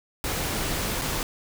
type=noise with dropouts; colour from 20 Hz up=pink; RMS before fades=-28 dBFS; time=0.24-1.23 s; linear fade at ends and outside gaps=1 ms; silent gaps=1.014-1.018 s; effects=none